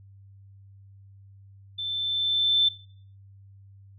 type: tone with level ramp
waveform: sine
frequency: 3539 Hz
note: A7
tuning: 9 cents sharp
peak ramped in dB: -29 to -17 dBFS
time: 1.78-2.69 s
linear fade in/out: 10 ms
effects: noise-tail reverb RT60 0.5 s tail -17 dB re dry + added 98 Hz sine -48 dBFS peak until 3.98 s